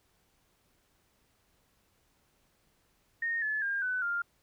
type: tone with pitch steps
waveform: sine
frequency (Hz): 1847 / 1723.3 / 1607.9 / 1500.2 / 1399.8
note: A#6 / A6 / G6 / F#6 / F6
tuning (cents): -16 / -36 / +44 / +23 / +4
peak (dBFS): -29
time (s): 3.22-4.22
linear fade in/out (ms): 5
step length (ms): 200
effects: pink hiss -71 dBFS RMS until 4.42 s